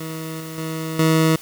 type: tone with level steps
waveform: 20% pulse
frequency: 160 Hz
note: D#3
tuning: 49 cents sharp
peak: -23 / -26 / -20 / -9 dBFS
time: 0-1.36 s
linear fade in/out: 5 ms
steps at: 0.4 / 0.58 / 0.99 s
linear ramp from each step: 2 ms
effects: white hiss -41 dBFS RMS until 1.41 s